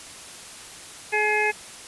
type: harmonic tone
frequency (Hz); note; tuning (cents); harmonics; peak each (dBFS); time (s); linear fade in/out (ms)
423.4; G#4; +33; 1 / 2 / 4 / 5 / 6; -26 / -26 / -26 / -26 / -26; 1.12-1.52; 20
effects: white hiss -41 dBFS RMS until 1.87 s + resampled to 24000 Hz